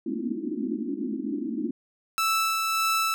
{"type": "band-pass noise", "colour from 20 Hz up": "pink", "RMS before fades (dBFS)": -30, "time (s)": [0.06, 1.71], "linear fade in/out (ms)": 5, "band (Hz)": [210, 350], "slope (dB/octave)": 96}
{"type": "tone with tremolo", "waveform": "sawtooth", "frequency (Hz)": 1318.5, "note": "E6", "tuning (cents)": 0, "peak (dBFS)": -18, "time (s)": [2.18, 3.14], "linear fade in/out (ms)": 0, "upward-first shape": "sine", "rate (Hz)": 1.7, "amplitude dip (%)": 30}
{"effects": []}